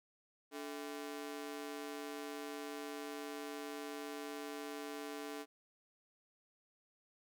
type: ring-modulated tone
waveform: sawtooth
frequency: 363.4 Hz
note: F#4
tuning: 31 cents flat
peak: -36 dBFS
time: 0.51-5.46 s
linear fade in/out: 50 ms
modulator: 73.7 Hz
effects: none